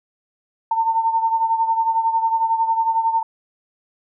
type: beating tone pair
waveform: sine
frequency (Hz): 902 / 913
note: A5 / A#5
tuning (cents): +43 / -36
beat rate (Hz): 11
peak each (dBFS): -17 / -23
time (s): 0.71-3.23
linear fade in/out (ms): 5
effects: none

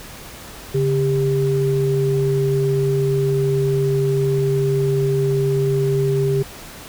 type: tone pair together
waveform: sine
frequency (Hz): 140.7 / 398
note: C#3 / G4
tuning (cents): +26 / +26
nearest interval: octave + tritone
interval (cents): 1800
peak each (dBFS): -18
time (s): 0.74-6.43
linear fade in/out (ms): 10
effects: pink hiss -37 dBFS RMS until 6.88 s

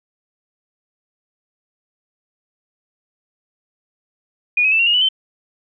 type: tone with pitch steps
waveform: sine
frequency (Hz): 2451 / 2546 / 2645 / 2748 / 2855 / 2966 / 3081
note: D#7 / D#7 / E7 / F7 / F7 / F#7 / G7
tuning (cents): -27 / +39 / +5 / -29 / +37 / +4 / -31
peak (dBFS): -12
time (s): 4.57-5.088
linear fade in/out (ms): 5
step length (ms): 74
effects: none

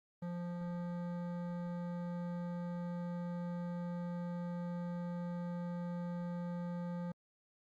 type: tone with hard clipping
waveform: sine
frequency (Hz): 174.61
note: F3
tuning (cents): 0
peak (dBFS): -40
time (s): 0.22-7.12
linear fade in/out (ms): 5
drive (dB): 14
effects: Opus 32 kbps

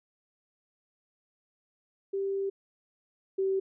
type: tone pair in turn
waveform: sine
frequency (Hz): 392 / 385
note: G4 / G4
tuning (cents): 0 / -31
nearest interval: unison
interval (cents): 31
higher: first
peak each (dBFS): -28 / -25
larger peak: second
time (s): 2.13-2.5 / 3.38-3.6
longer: first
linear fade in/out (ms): 10
effects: none

